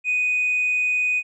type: tone with hard clipping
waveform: triangle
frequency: 2489 Hz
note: D#7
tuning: in tune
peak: -19 dBFS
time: 0.04-1.23 s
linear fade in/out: 50 ms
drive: 4 dB
effects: resampled to 22050 Hz